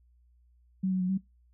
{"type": "tone with pitch steps", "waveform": "sine", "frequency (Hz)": [188.4, 186.3, 182.7, 190.9], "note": ["F#3", "F#3", "F#3", "G3"], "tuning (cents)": [32, 12, -22, -46], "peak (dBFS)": -25, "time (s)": [0.83, 1.178], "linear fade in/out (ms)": 10, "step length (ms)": 87, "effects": ["noise-tail reverb RT60 0.2 s tail -22 dB re dry", "added 60 Hz sine -60 dBFS peak until 1.53 s"]}